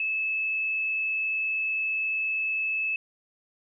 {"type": "tone with frequency modulation", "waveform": "sine", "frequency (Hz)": 2605, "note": "E7", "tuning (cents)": -21, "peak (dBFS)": -25, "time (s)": [0, 2.96], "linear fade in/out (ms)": 2, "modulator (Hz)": 28.7, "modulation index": 0.64, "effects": []}